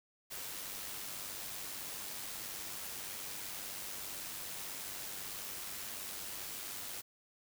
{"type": "noise with amplitude modulation", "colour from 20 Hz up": "white", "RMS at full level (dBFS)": -42, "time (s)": [0.3, 7.02], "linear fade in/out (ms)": 20, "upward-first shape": "sine", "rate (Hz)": 98.3, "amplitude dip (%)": 35, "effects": []}